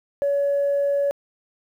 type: tone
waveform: sine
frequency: 565 Hz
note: C#5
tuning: 33 cents sharp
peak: -17 dBFS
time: 0.22-1.11 s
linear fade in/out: 0 ms
effects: tanh soft clip ceiling -15 dBFS + 9-bit